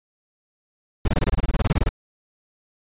brown noise bursts, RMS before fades -18 dBFS, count 16, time 1.05-1.891 s, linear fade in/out 5 ms, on 31 ms, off 23 ms, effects resampled to 8000 Hz

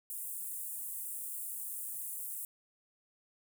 pink high-pass noise, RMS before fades -41 dBFS, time 0.1-2.45 s, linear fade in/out 0 ms, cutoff 8500 Hz, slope 48 dB/octave, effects none

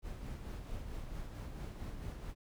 brown noise with tremolo, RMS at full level -42 dBFS, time 0.02-2.35 s, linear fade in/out 50 ms, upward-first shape sine, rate 4.5 Hz, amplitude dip 40%, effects none

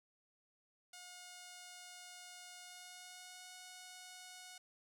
5% pulse tone with pitch glide, 720 to 731.7 Hz, F#5 to F#5, -47 to -20 cents, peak -40 dBFS, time 0.93-4.58 s, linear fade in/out 5 ms, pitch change +27 cents, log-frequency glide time 2.63-3.52 s, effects none

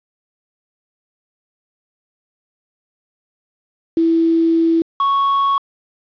sine / triangle tone pair in turn, 329.6 / 1108.6 Hz, E4 / C#6, 0 / 0 cents, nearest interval octave + major sixth, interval 2100 cents, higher second, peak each -11 dBFS, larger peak neither, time 3.97-4.82 / 5-5.58 s, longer first, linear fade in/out 2 ms, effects resampled to 11025 Hz + 7-bit

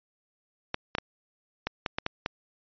clicks, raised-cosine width 0.3 ms, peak -12 dBFS, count 8, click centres 0.744 / 0.951 / 0.984 / 1.67 / 1.862 / 1.985 / 2.064 / 2.261 s, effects resampled to 11025 Hz

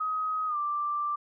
sine tone with pitch glide, 1262 to 1177.5 Hz, D#6 to D6, +24 to +4 cents, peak -27 dBFS, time 0-1.16 s, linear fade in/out 10 ms, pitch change -120 cents, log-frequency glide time 0.47-0.57 s, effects none

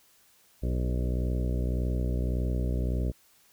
harmonic tone with a mistuned harmonic, 61.74 Hz, B1, in tune, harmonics 1 / 2 / 3 / 4 / 5 / 6 / 7 / 8 / 9 / 10, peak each -27 / -33 / -37 / -39 / -41 / -43 / -44 / -45 / -46 / -47 dBFS, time 0.62-3.12 s, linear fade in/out 20 ms, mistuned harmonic 7, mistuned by -23 cents, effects white hiss -62 dBFS RMS until 3.52 s

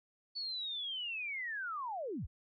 sine linear sweep, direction down, 4489 to 31.97 Hz, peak -37 dBFS, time 0.35-2.27 s, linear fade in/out 20 ms, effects none

